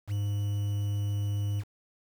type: tone with quantisation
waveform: triangle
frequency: 102.1 Hz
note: G#2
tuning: 29 cents flat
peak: -25 dBFS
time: 0.07-1.64 s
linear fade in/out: 50 ms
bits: 8
effects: none